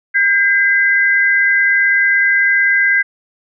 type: tone pair together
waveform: sine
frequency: 1599.8 / 2029 Hz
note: G6 / B6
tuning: +35 / +46 cents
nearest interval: major third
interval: 411 cents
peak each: -12 / -13 dBFS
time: 0.14-3.03 s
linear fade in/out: 20 ms
effects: none